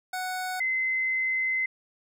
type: tone pair in turn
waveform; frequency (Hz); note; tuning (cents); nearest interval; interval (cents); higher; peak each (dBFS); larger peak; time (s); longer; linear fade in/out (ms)
25% pulse / sine; 740 / 2055; F#5 / C7; 0 / -32; octave + tritone; 1768; second; -26 / -24; second; 0.13-0.6 / 0.6-1.66; second; 5
effects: none

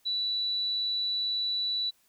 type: tone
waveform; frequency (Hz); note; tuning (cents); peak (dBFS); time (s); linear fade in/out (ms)
sine; 3951; B7; 0; -27; 0.05-1.91; 20
effects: white hiss -67 dBFS RMS until 2.08 s

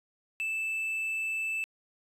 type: tone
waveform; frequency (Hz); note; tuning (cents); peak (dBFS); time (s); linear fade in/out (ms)
triangle; 2637; E7; 0; -28; 0.4-1.64; 0
effects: resampled to 32000 Hz

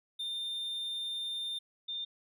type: tone pair in turn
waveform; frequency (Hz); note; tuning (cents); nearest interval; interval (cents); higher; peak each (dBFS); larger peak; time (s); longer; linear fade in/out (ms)
triangle / sine; 3610 / 3610; A7 / A7; +44 / +44; unison; 0; neither; -33 / -35; first; 0.19-1.59 / 1.88-2.05; first; 10
effects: none

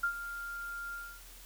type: tone with ADSR envelope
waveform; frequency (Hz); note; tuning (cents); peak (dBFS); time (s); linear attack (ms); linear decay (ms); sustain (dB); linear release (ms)
sine; 1396.9; F6; 0; -26; 0.03-1.22; 8; 86; -12; 290
effects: added 41 Hz sine -53 dBFS peak until 1.45 s + white hiss -54 dBFS RMS until 1.45 s

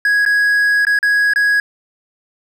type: tone with dropouts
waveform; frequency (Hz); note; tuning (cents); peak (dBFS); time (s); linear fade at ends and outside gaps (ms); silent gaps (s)
triangle; 1661.2; G#6; 0; -9; 0.05-1.6; 2; 0.252-0.261 / 0.851-0.868 / 0.989-1.028 / 1.336-1.359
effects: none

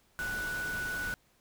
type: tone in noise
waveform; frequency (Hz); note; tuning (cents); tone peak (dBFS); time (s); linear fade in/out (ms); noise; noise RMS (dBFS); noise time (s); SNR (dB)
sine; 1480; F#6; 0; -33; 0.19-1.14; 0; pink; -42; 0.19-1.14; +6
effects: pink hiss -68 dBFS RMS until 1.4 s

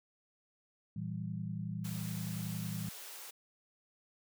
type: chord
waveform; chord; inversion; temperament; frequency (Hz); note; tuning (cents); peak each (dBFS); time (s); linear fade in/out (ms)
sine; E diminished; second; equal with one note detuned; 114.47 / 164.81 / 196; Bb2 / E3 / G3; -31 / 0 / 0; -41 / -40 / -42; 0.96-2.89; 5
type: high-pass noise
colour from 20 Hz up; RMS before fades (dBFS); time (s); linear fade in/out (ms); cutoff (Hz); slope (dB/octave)
white; -48; 1.84-3.31; 10; 360; 48
effects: none

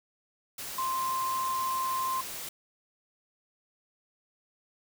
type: tone in noise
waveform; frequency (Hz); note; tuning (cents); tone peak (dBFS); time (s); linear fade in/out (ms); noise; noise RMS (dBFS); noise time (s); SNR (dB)
sine; 1046.5; C6; 0; -28; 0.78-2.21; 5; white; -39; 0.58-2.49; +8
effects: none

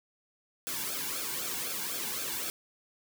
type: noise with flanger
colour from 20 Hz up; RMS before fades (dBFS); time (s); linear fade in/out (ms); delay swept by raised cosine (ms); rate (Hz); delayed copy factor
white; -35; 0.67-2.5; 0; 1 to 1.62; 3.9; -0.7
effects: none

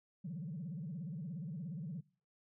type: tone with vibrato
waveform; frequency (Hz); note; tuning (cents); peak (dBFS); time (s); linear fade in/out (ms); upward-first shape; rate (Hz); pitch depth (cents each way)
sine; 164.81; E3; 0; -39; 0.24-2.01; 10; sine; 17; 270
effects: noise-tail reverb RT60 0.4 s tail -22 dB re dry + tanh soft clip ceiling -36 dBFS

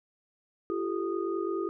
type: tone cluster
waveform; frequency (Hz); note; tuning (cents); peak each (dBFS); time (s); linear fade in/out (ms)
sine; 340 / 389.3 / 434.5 / 1236; F4 / G4 / A4 / D#6; -46 / -12 / -22 / -12; -32 / -32 / -38 / -39; 0.7-1.69; 0
effects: none

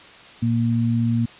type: tone pair together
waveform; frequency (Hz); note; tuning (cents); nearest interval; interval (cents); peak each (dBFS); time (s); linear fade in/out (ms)
sine; 116.55 / 233.1; A#2 / A#3; 0 / 0; octave; 1200; -20; 0.42-1.26; 10
effects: white hiss -44 dBFS RMS until 1.39 s + resampled to 8000 Hz

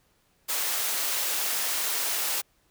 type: high-pass noise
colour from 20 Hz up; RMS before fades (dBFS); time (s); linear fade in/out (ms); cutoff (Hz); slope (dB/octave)
white; -28; 0.48-2.42; 20; 460; 12
effects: pink hiss -67 dBFS RMS until 2.7 s

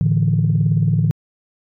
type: chord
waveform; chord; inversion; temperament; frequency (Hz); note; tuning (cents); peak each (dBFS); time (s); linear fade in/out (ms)
sine; A suspended fourth; none; just; 110 / 146.67 / 165; A2 / D3 / E3; 0 / -2 / +2; -17; 0.01-1.11; 0
effects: tanh soft clip ceiling -6 dBFS

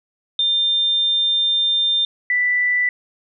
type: tone pair in turn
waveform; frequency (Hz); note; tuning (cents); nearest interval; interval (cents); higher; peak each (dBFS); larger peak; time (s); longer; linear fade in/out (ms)
sine; 3600 / 1977.7; A7 / B6; +39 / +2; minor seventh; 1037; first; -15; neither; 0.39-2.05 / 2.3-2.89; first; 2
effects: none

